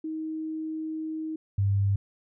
sine tone pair in turn, 315.5 / 99.38 Hz, D#4 / G2, +24 / +24 cents, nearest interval octave + minor sixth, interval 2000 cents, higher first, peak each -30 / -21 dBFS, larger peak second, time 0.04-1.36 / 1.58-1.96 s, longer first, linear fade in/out 5 ms, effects none

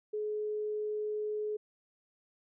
sine tone, 423.9 Hz, G#4, 35 cents sharp, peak -32 dBFS, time 0.13-1.57 s, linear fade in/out 10 ms, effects none

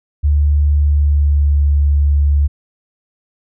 sine tone with pitch glide, 73.2 to 72.07 Hz, D2 to D2, -5 to -32 cents, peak -9 dBFS, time 0.23-2.48 s, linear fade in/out 20 ms, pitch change -27 cents, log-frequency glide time 0.81-1.59 s, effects none

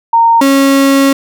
sine / 35% pulse tone pair in turn, 922 / 274.1 Hz, A#5 / C#4, -19 / -19 cents, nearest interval octave + major sixth, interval 2100 cents, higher first, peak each -4 dBFS, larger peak neither, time 0.13-0.41 / 0.41-1.13 s, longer second, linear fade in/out 5 ms, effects none

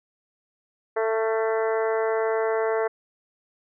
harmonic tone with a mistuned harmonic, 222.1 Hz, A3, 16 cents sharp, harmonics 2 / 3 / 4 / 5 / 6 / 7 / 8 / 9, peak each -23 / -28 / -32 / -35 / -36 / -38 / -38 / -39 dBFS, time 0.96-2.88 s, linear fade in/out 10 ms, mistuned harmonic 6, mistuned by +28 cents, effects none

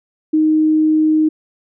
sine tone, 311.1 Hz, D#4, in tune, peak -10 dBFS, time 0.33-1.29 s, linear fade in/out 10 ms, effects none

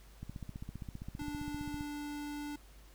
click train, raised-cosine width 5 ms, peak -30 dBFS, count 25, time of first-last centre 0.23-1.809 s, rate 15.2 Hz
square tone, 292.9 Hz, D4, 5 cents flat, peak -40 dBFS, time 1.19-2.56 s, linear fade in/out 5 ms
effects added 50 Hz sine -55 dBFS peak until 2.94 s + pink hiss -62 dBFS RMS until 2.94 s

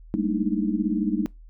sine tone cluster, 196.4 / 211.4 / 229.3 / 297.7 / 315.8 Hz, G3 / G#3 / A#3 / D4 / D#4, +4 / +31 / -28 / +24 / +26 cents, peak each -28 dBFS, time 0.14-1.26 s, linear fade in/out 0 ms, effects noise-tail reverb RT60 0.2 s tail -24 dB re dry + added 40 Hz sine -43 dBFS peak until 1.49 s

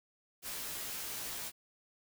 white noise with comb filter, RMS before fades -41 dBFS, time 0.42-1.52 s, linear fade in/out 50 ms, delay 15 ms, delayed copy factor -0.7, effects none

